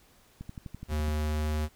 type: click train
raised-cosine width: 5 ms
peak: -27 dBFS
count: 9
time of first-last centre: 0.41-1.082 s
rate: 11.9 Hz
type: tone with pitch glide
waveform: square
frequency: 76 to 76.48 Hz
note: D#2 to D#2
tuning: -40 to -29 cents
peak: -28 dBFS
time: 0.88-1.69 s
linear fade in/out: 50 ms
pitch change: +11 cents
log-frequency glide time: 1.08-1.56 s
effects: pink hiss -61 dBFS RMS until 1.75 s